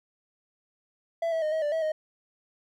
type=tone with pitch steps; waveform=triangle; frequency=667 / 650 / 615 / 636 / 589 / 646 / 622 Hz; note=E5 / E5 / D#5 / D#5 / D5 / E5 / D#5; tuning=+20 / -24 / -20 / +38 / +5 / -35 / -1 cents; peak=-23 dBFS; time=1.22-1.92 s; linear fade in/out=5 ms; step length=100 ms; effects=none